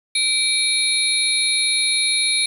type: tone cluster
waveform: sine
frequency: 2322 / 3767 / 4202 / 10020 Hz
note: D7 / A#7 / C8 / D#9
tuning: -20 / +17 / +7 / +11 cents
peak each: -22 dBFS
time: 0.15-2.46 s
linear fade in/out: 5 ms
effects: 7-bit